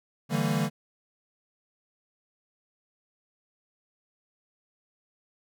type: chord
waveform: square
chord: E half-diminished seventh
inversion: third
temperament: equal with one note detuned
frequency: 146.83 / 164.81 / 196 / 228.5 Hz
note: D3 / E3 / G3 / Bb3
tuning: 0 / 0 / 0 / -34 cents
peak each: -30 / -31 / -32 / -31 dBFS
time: 0.29-0.7 s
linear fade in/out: 50 ms
effects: none